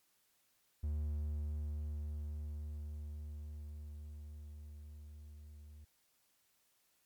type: tone with level ramp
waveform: triangle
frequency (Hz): 74.7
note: D2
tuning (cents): +30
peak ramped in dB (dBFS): -32 to -50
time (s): 0.83-5.85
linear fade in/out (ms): 10
effects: white hiss -75 dBFS RMS until 7.05 s + MP3 96 kbps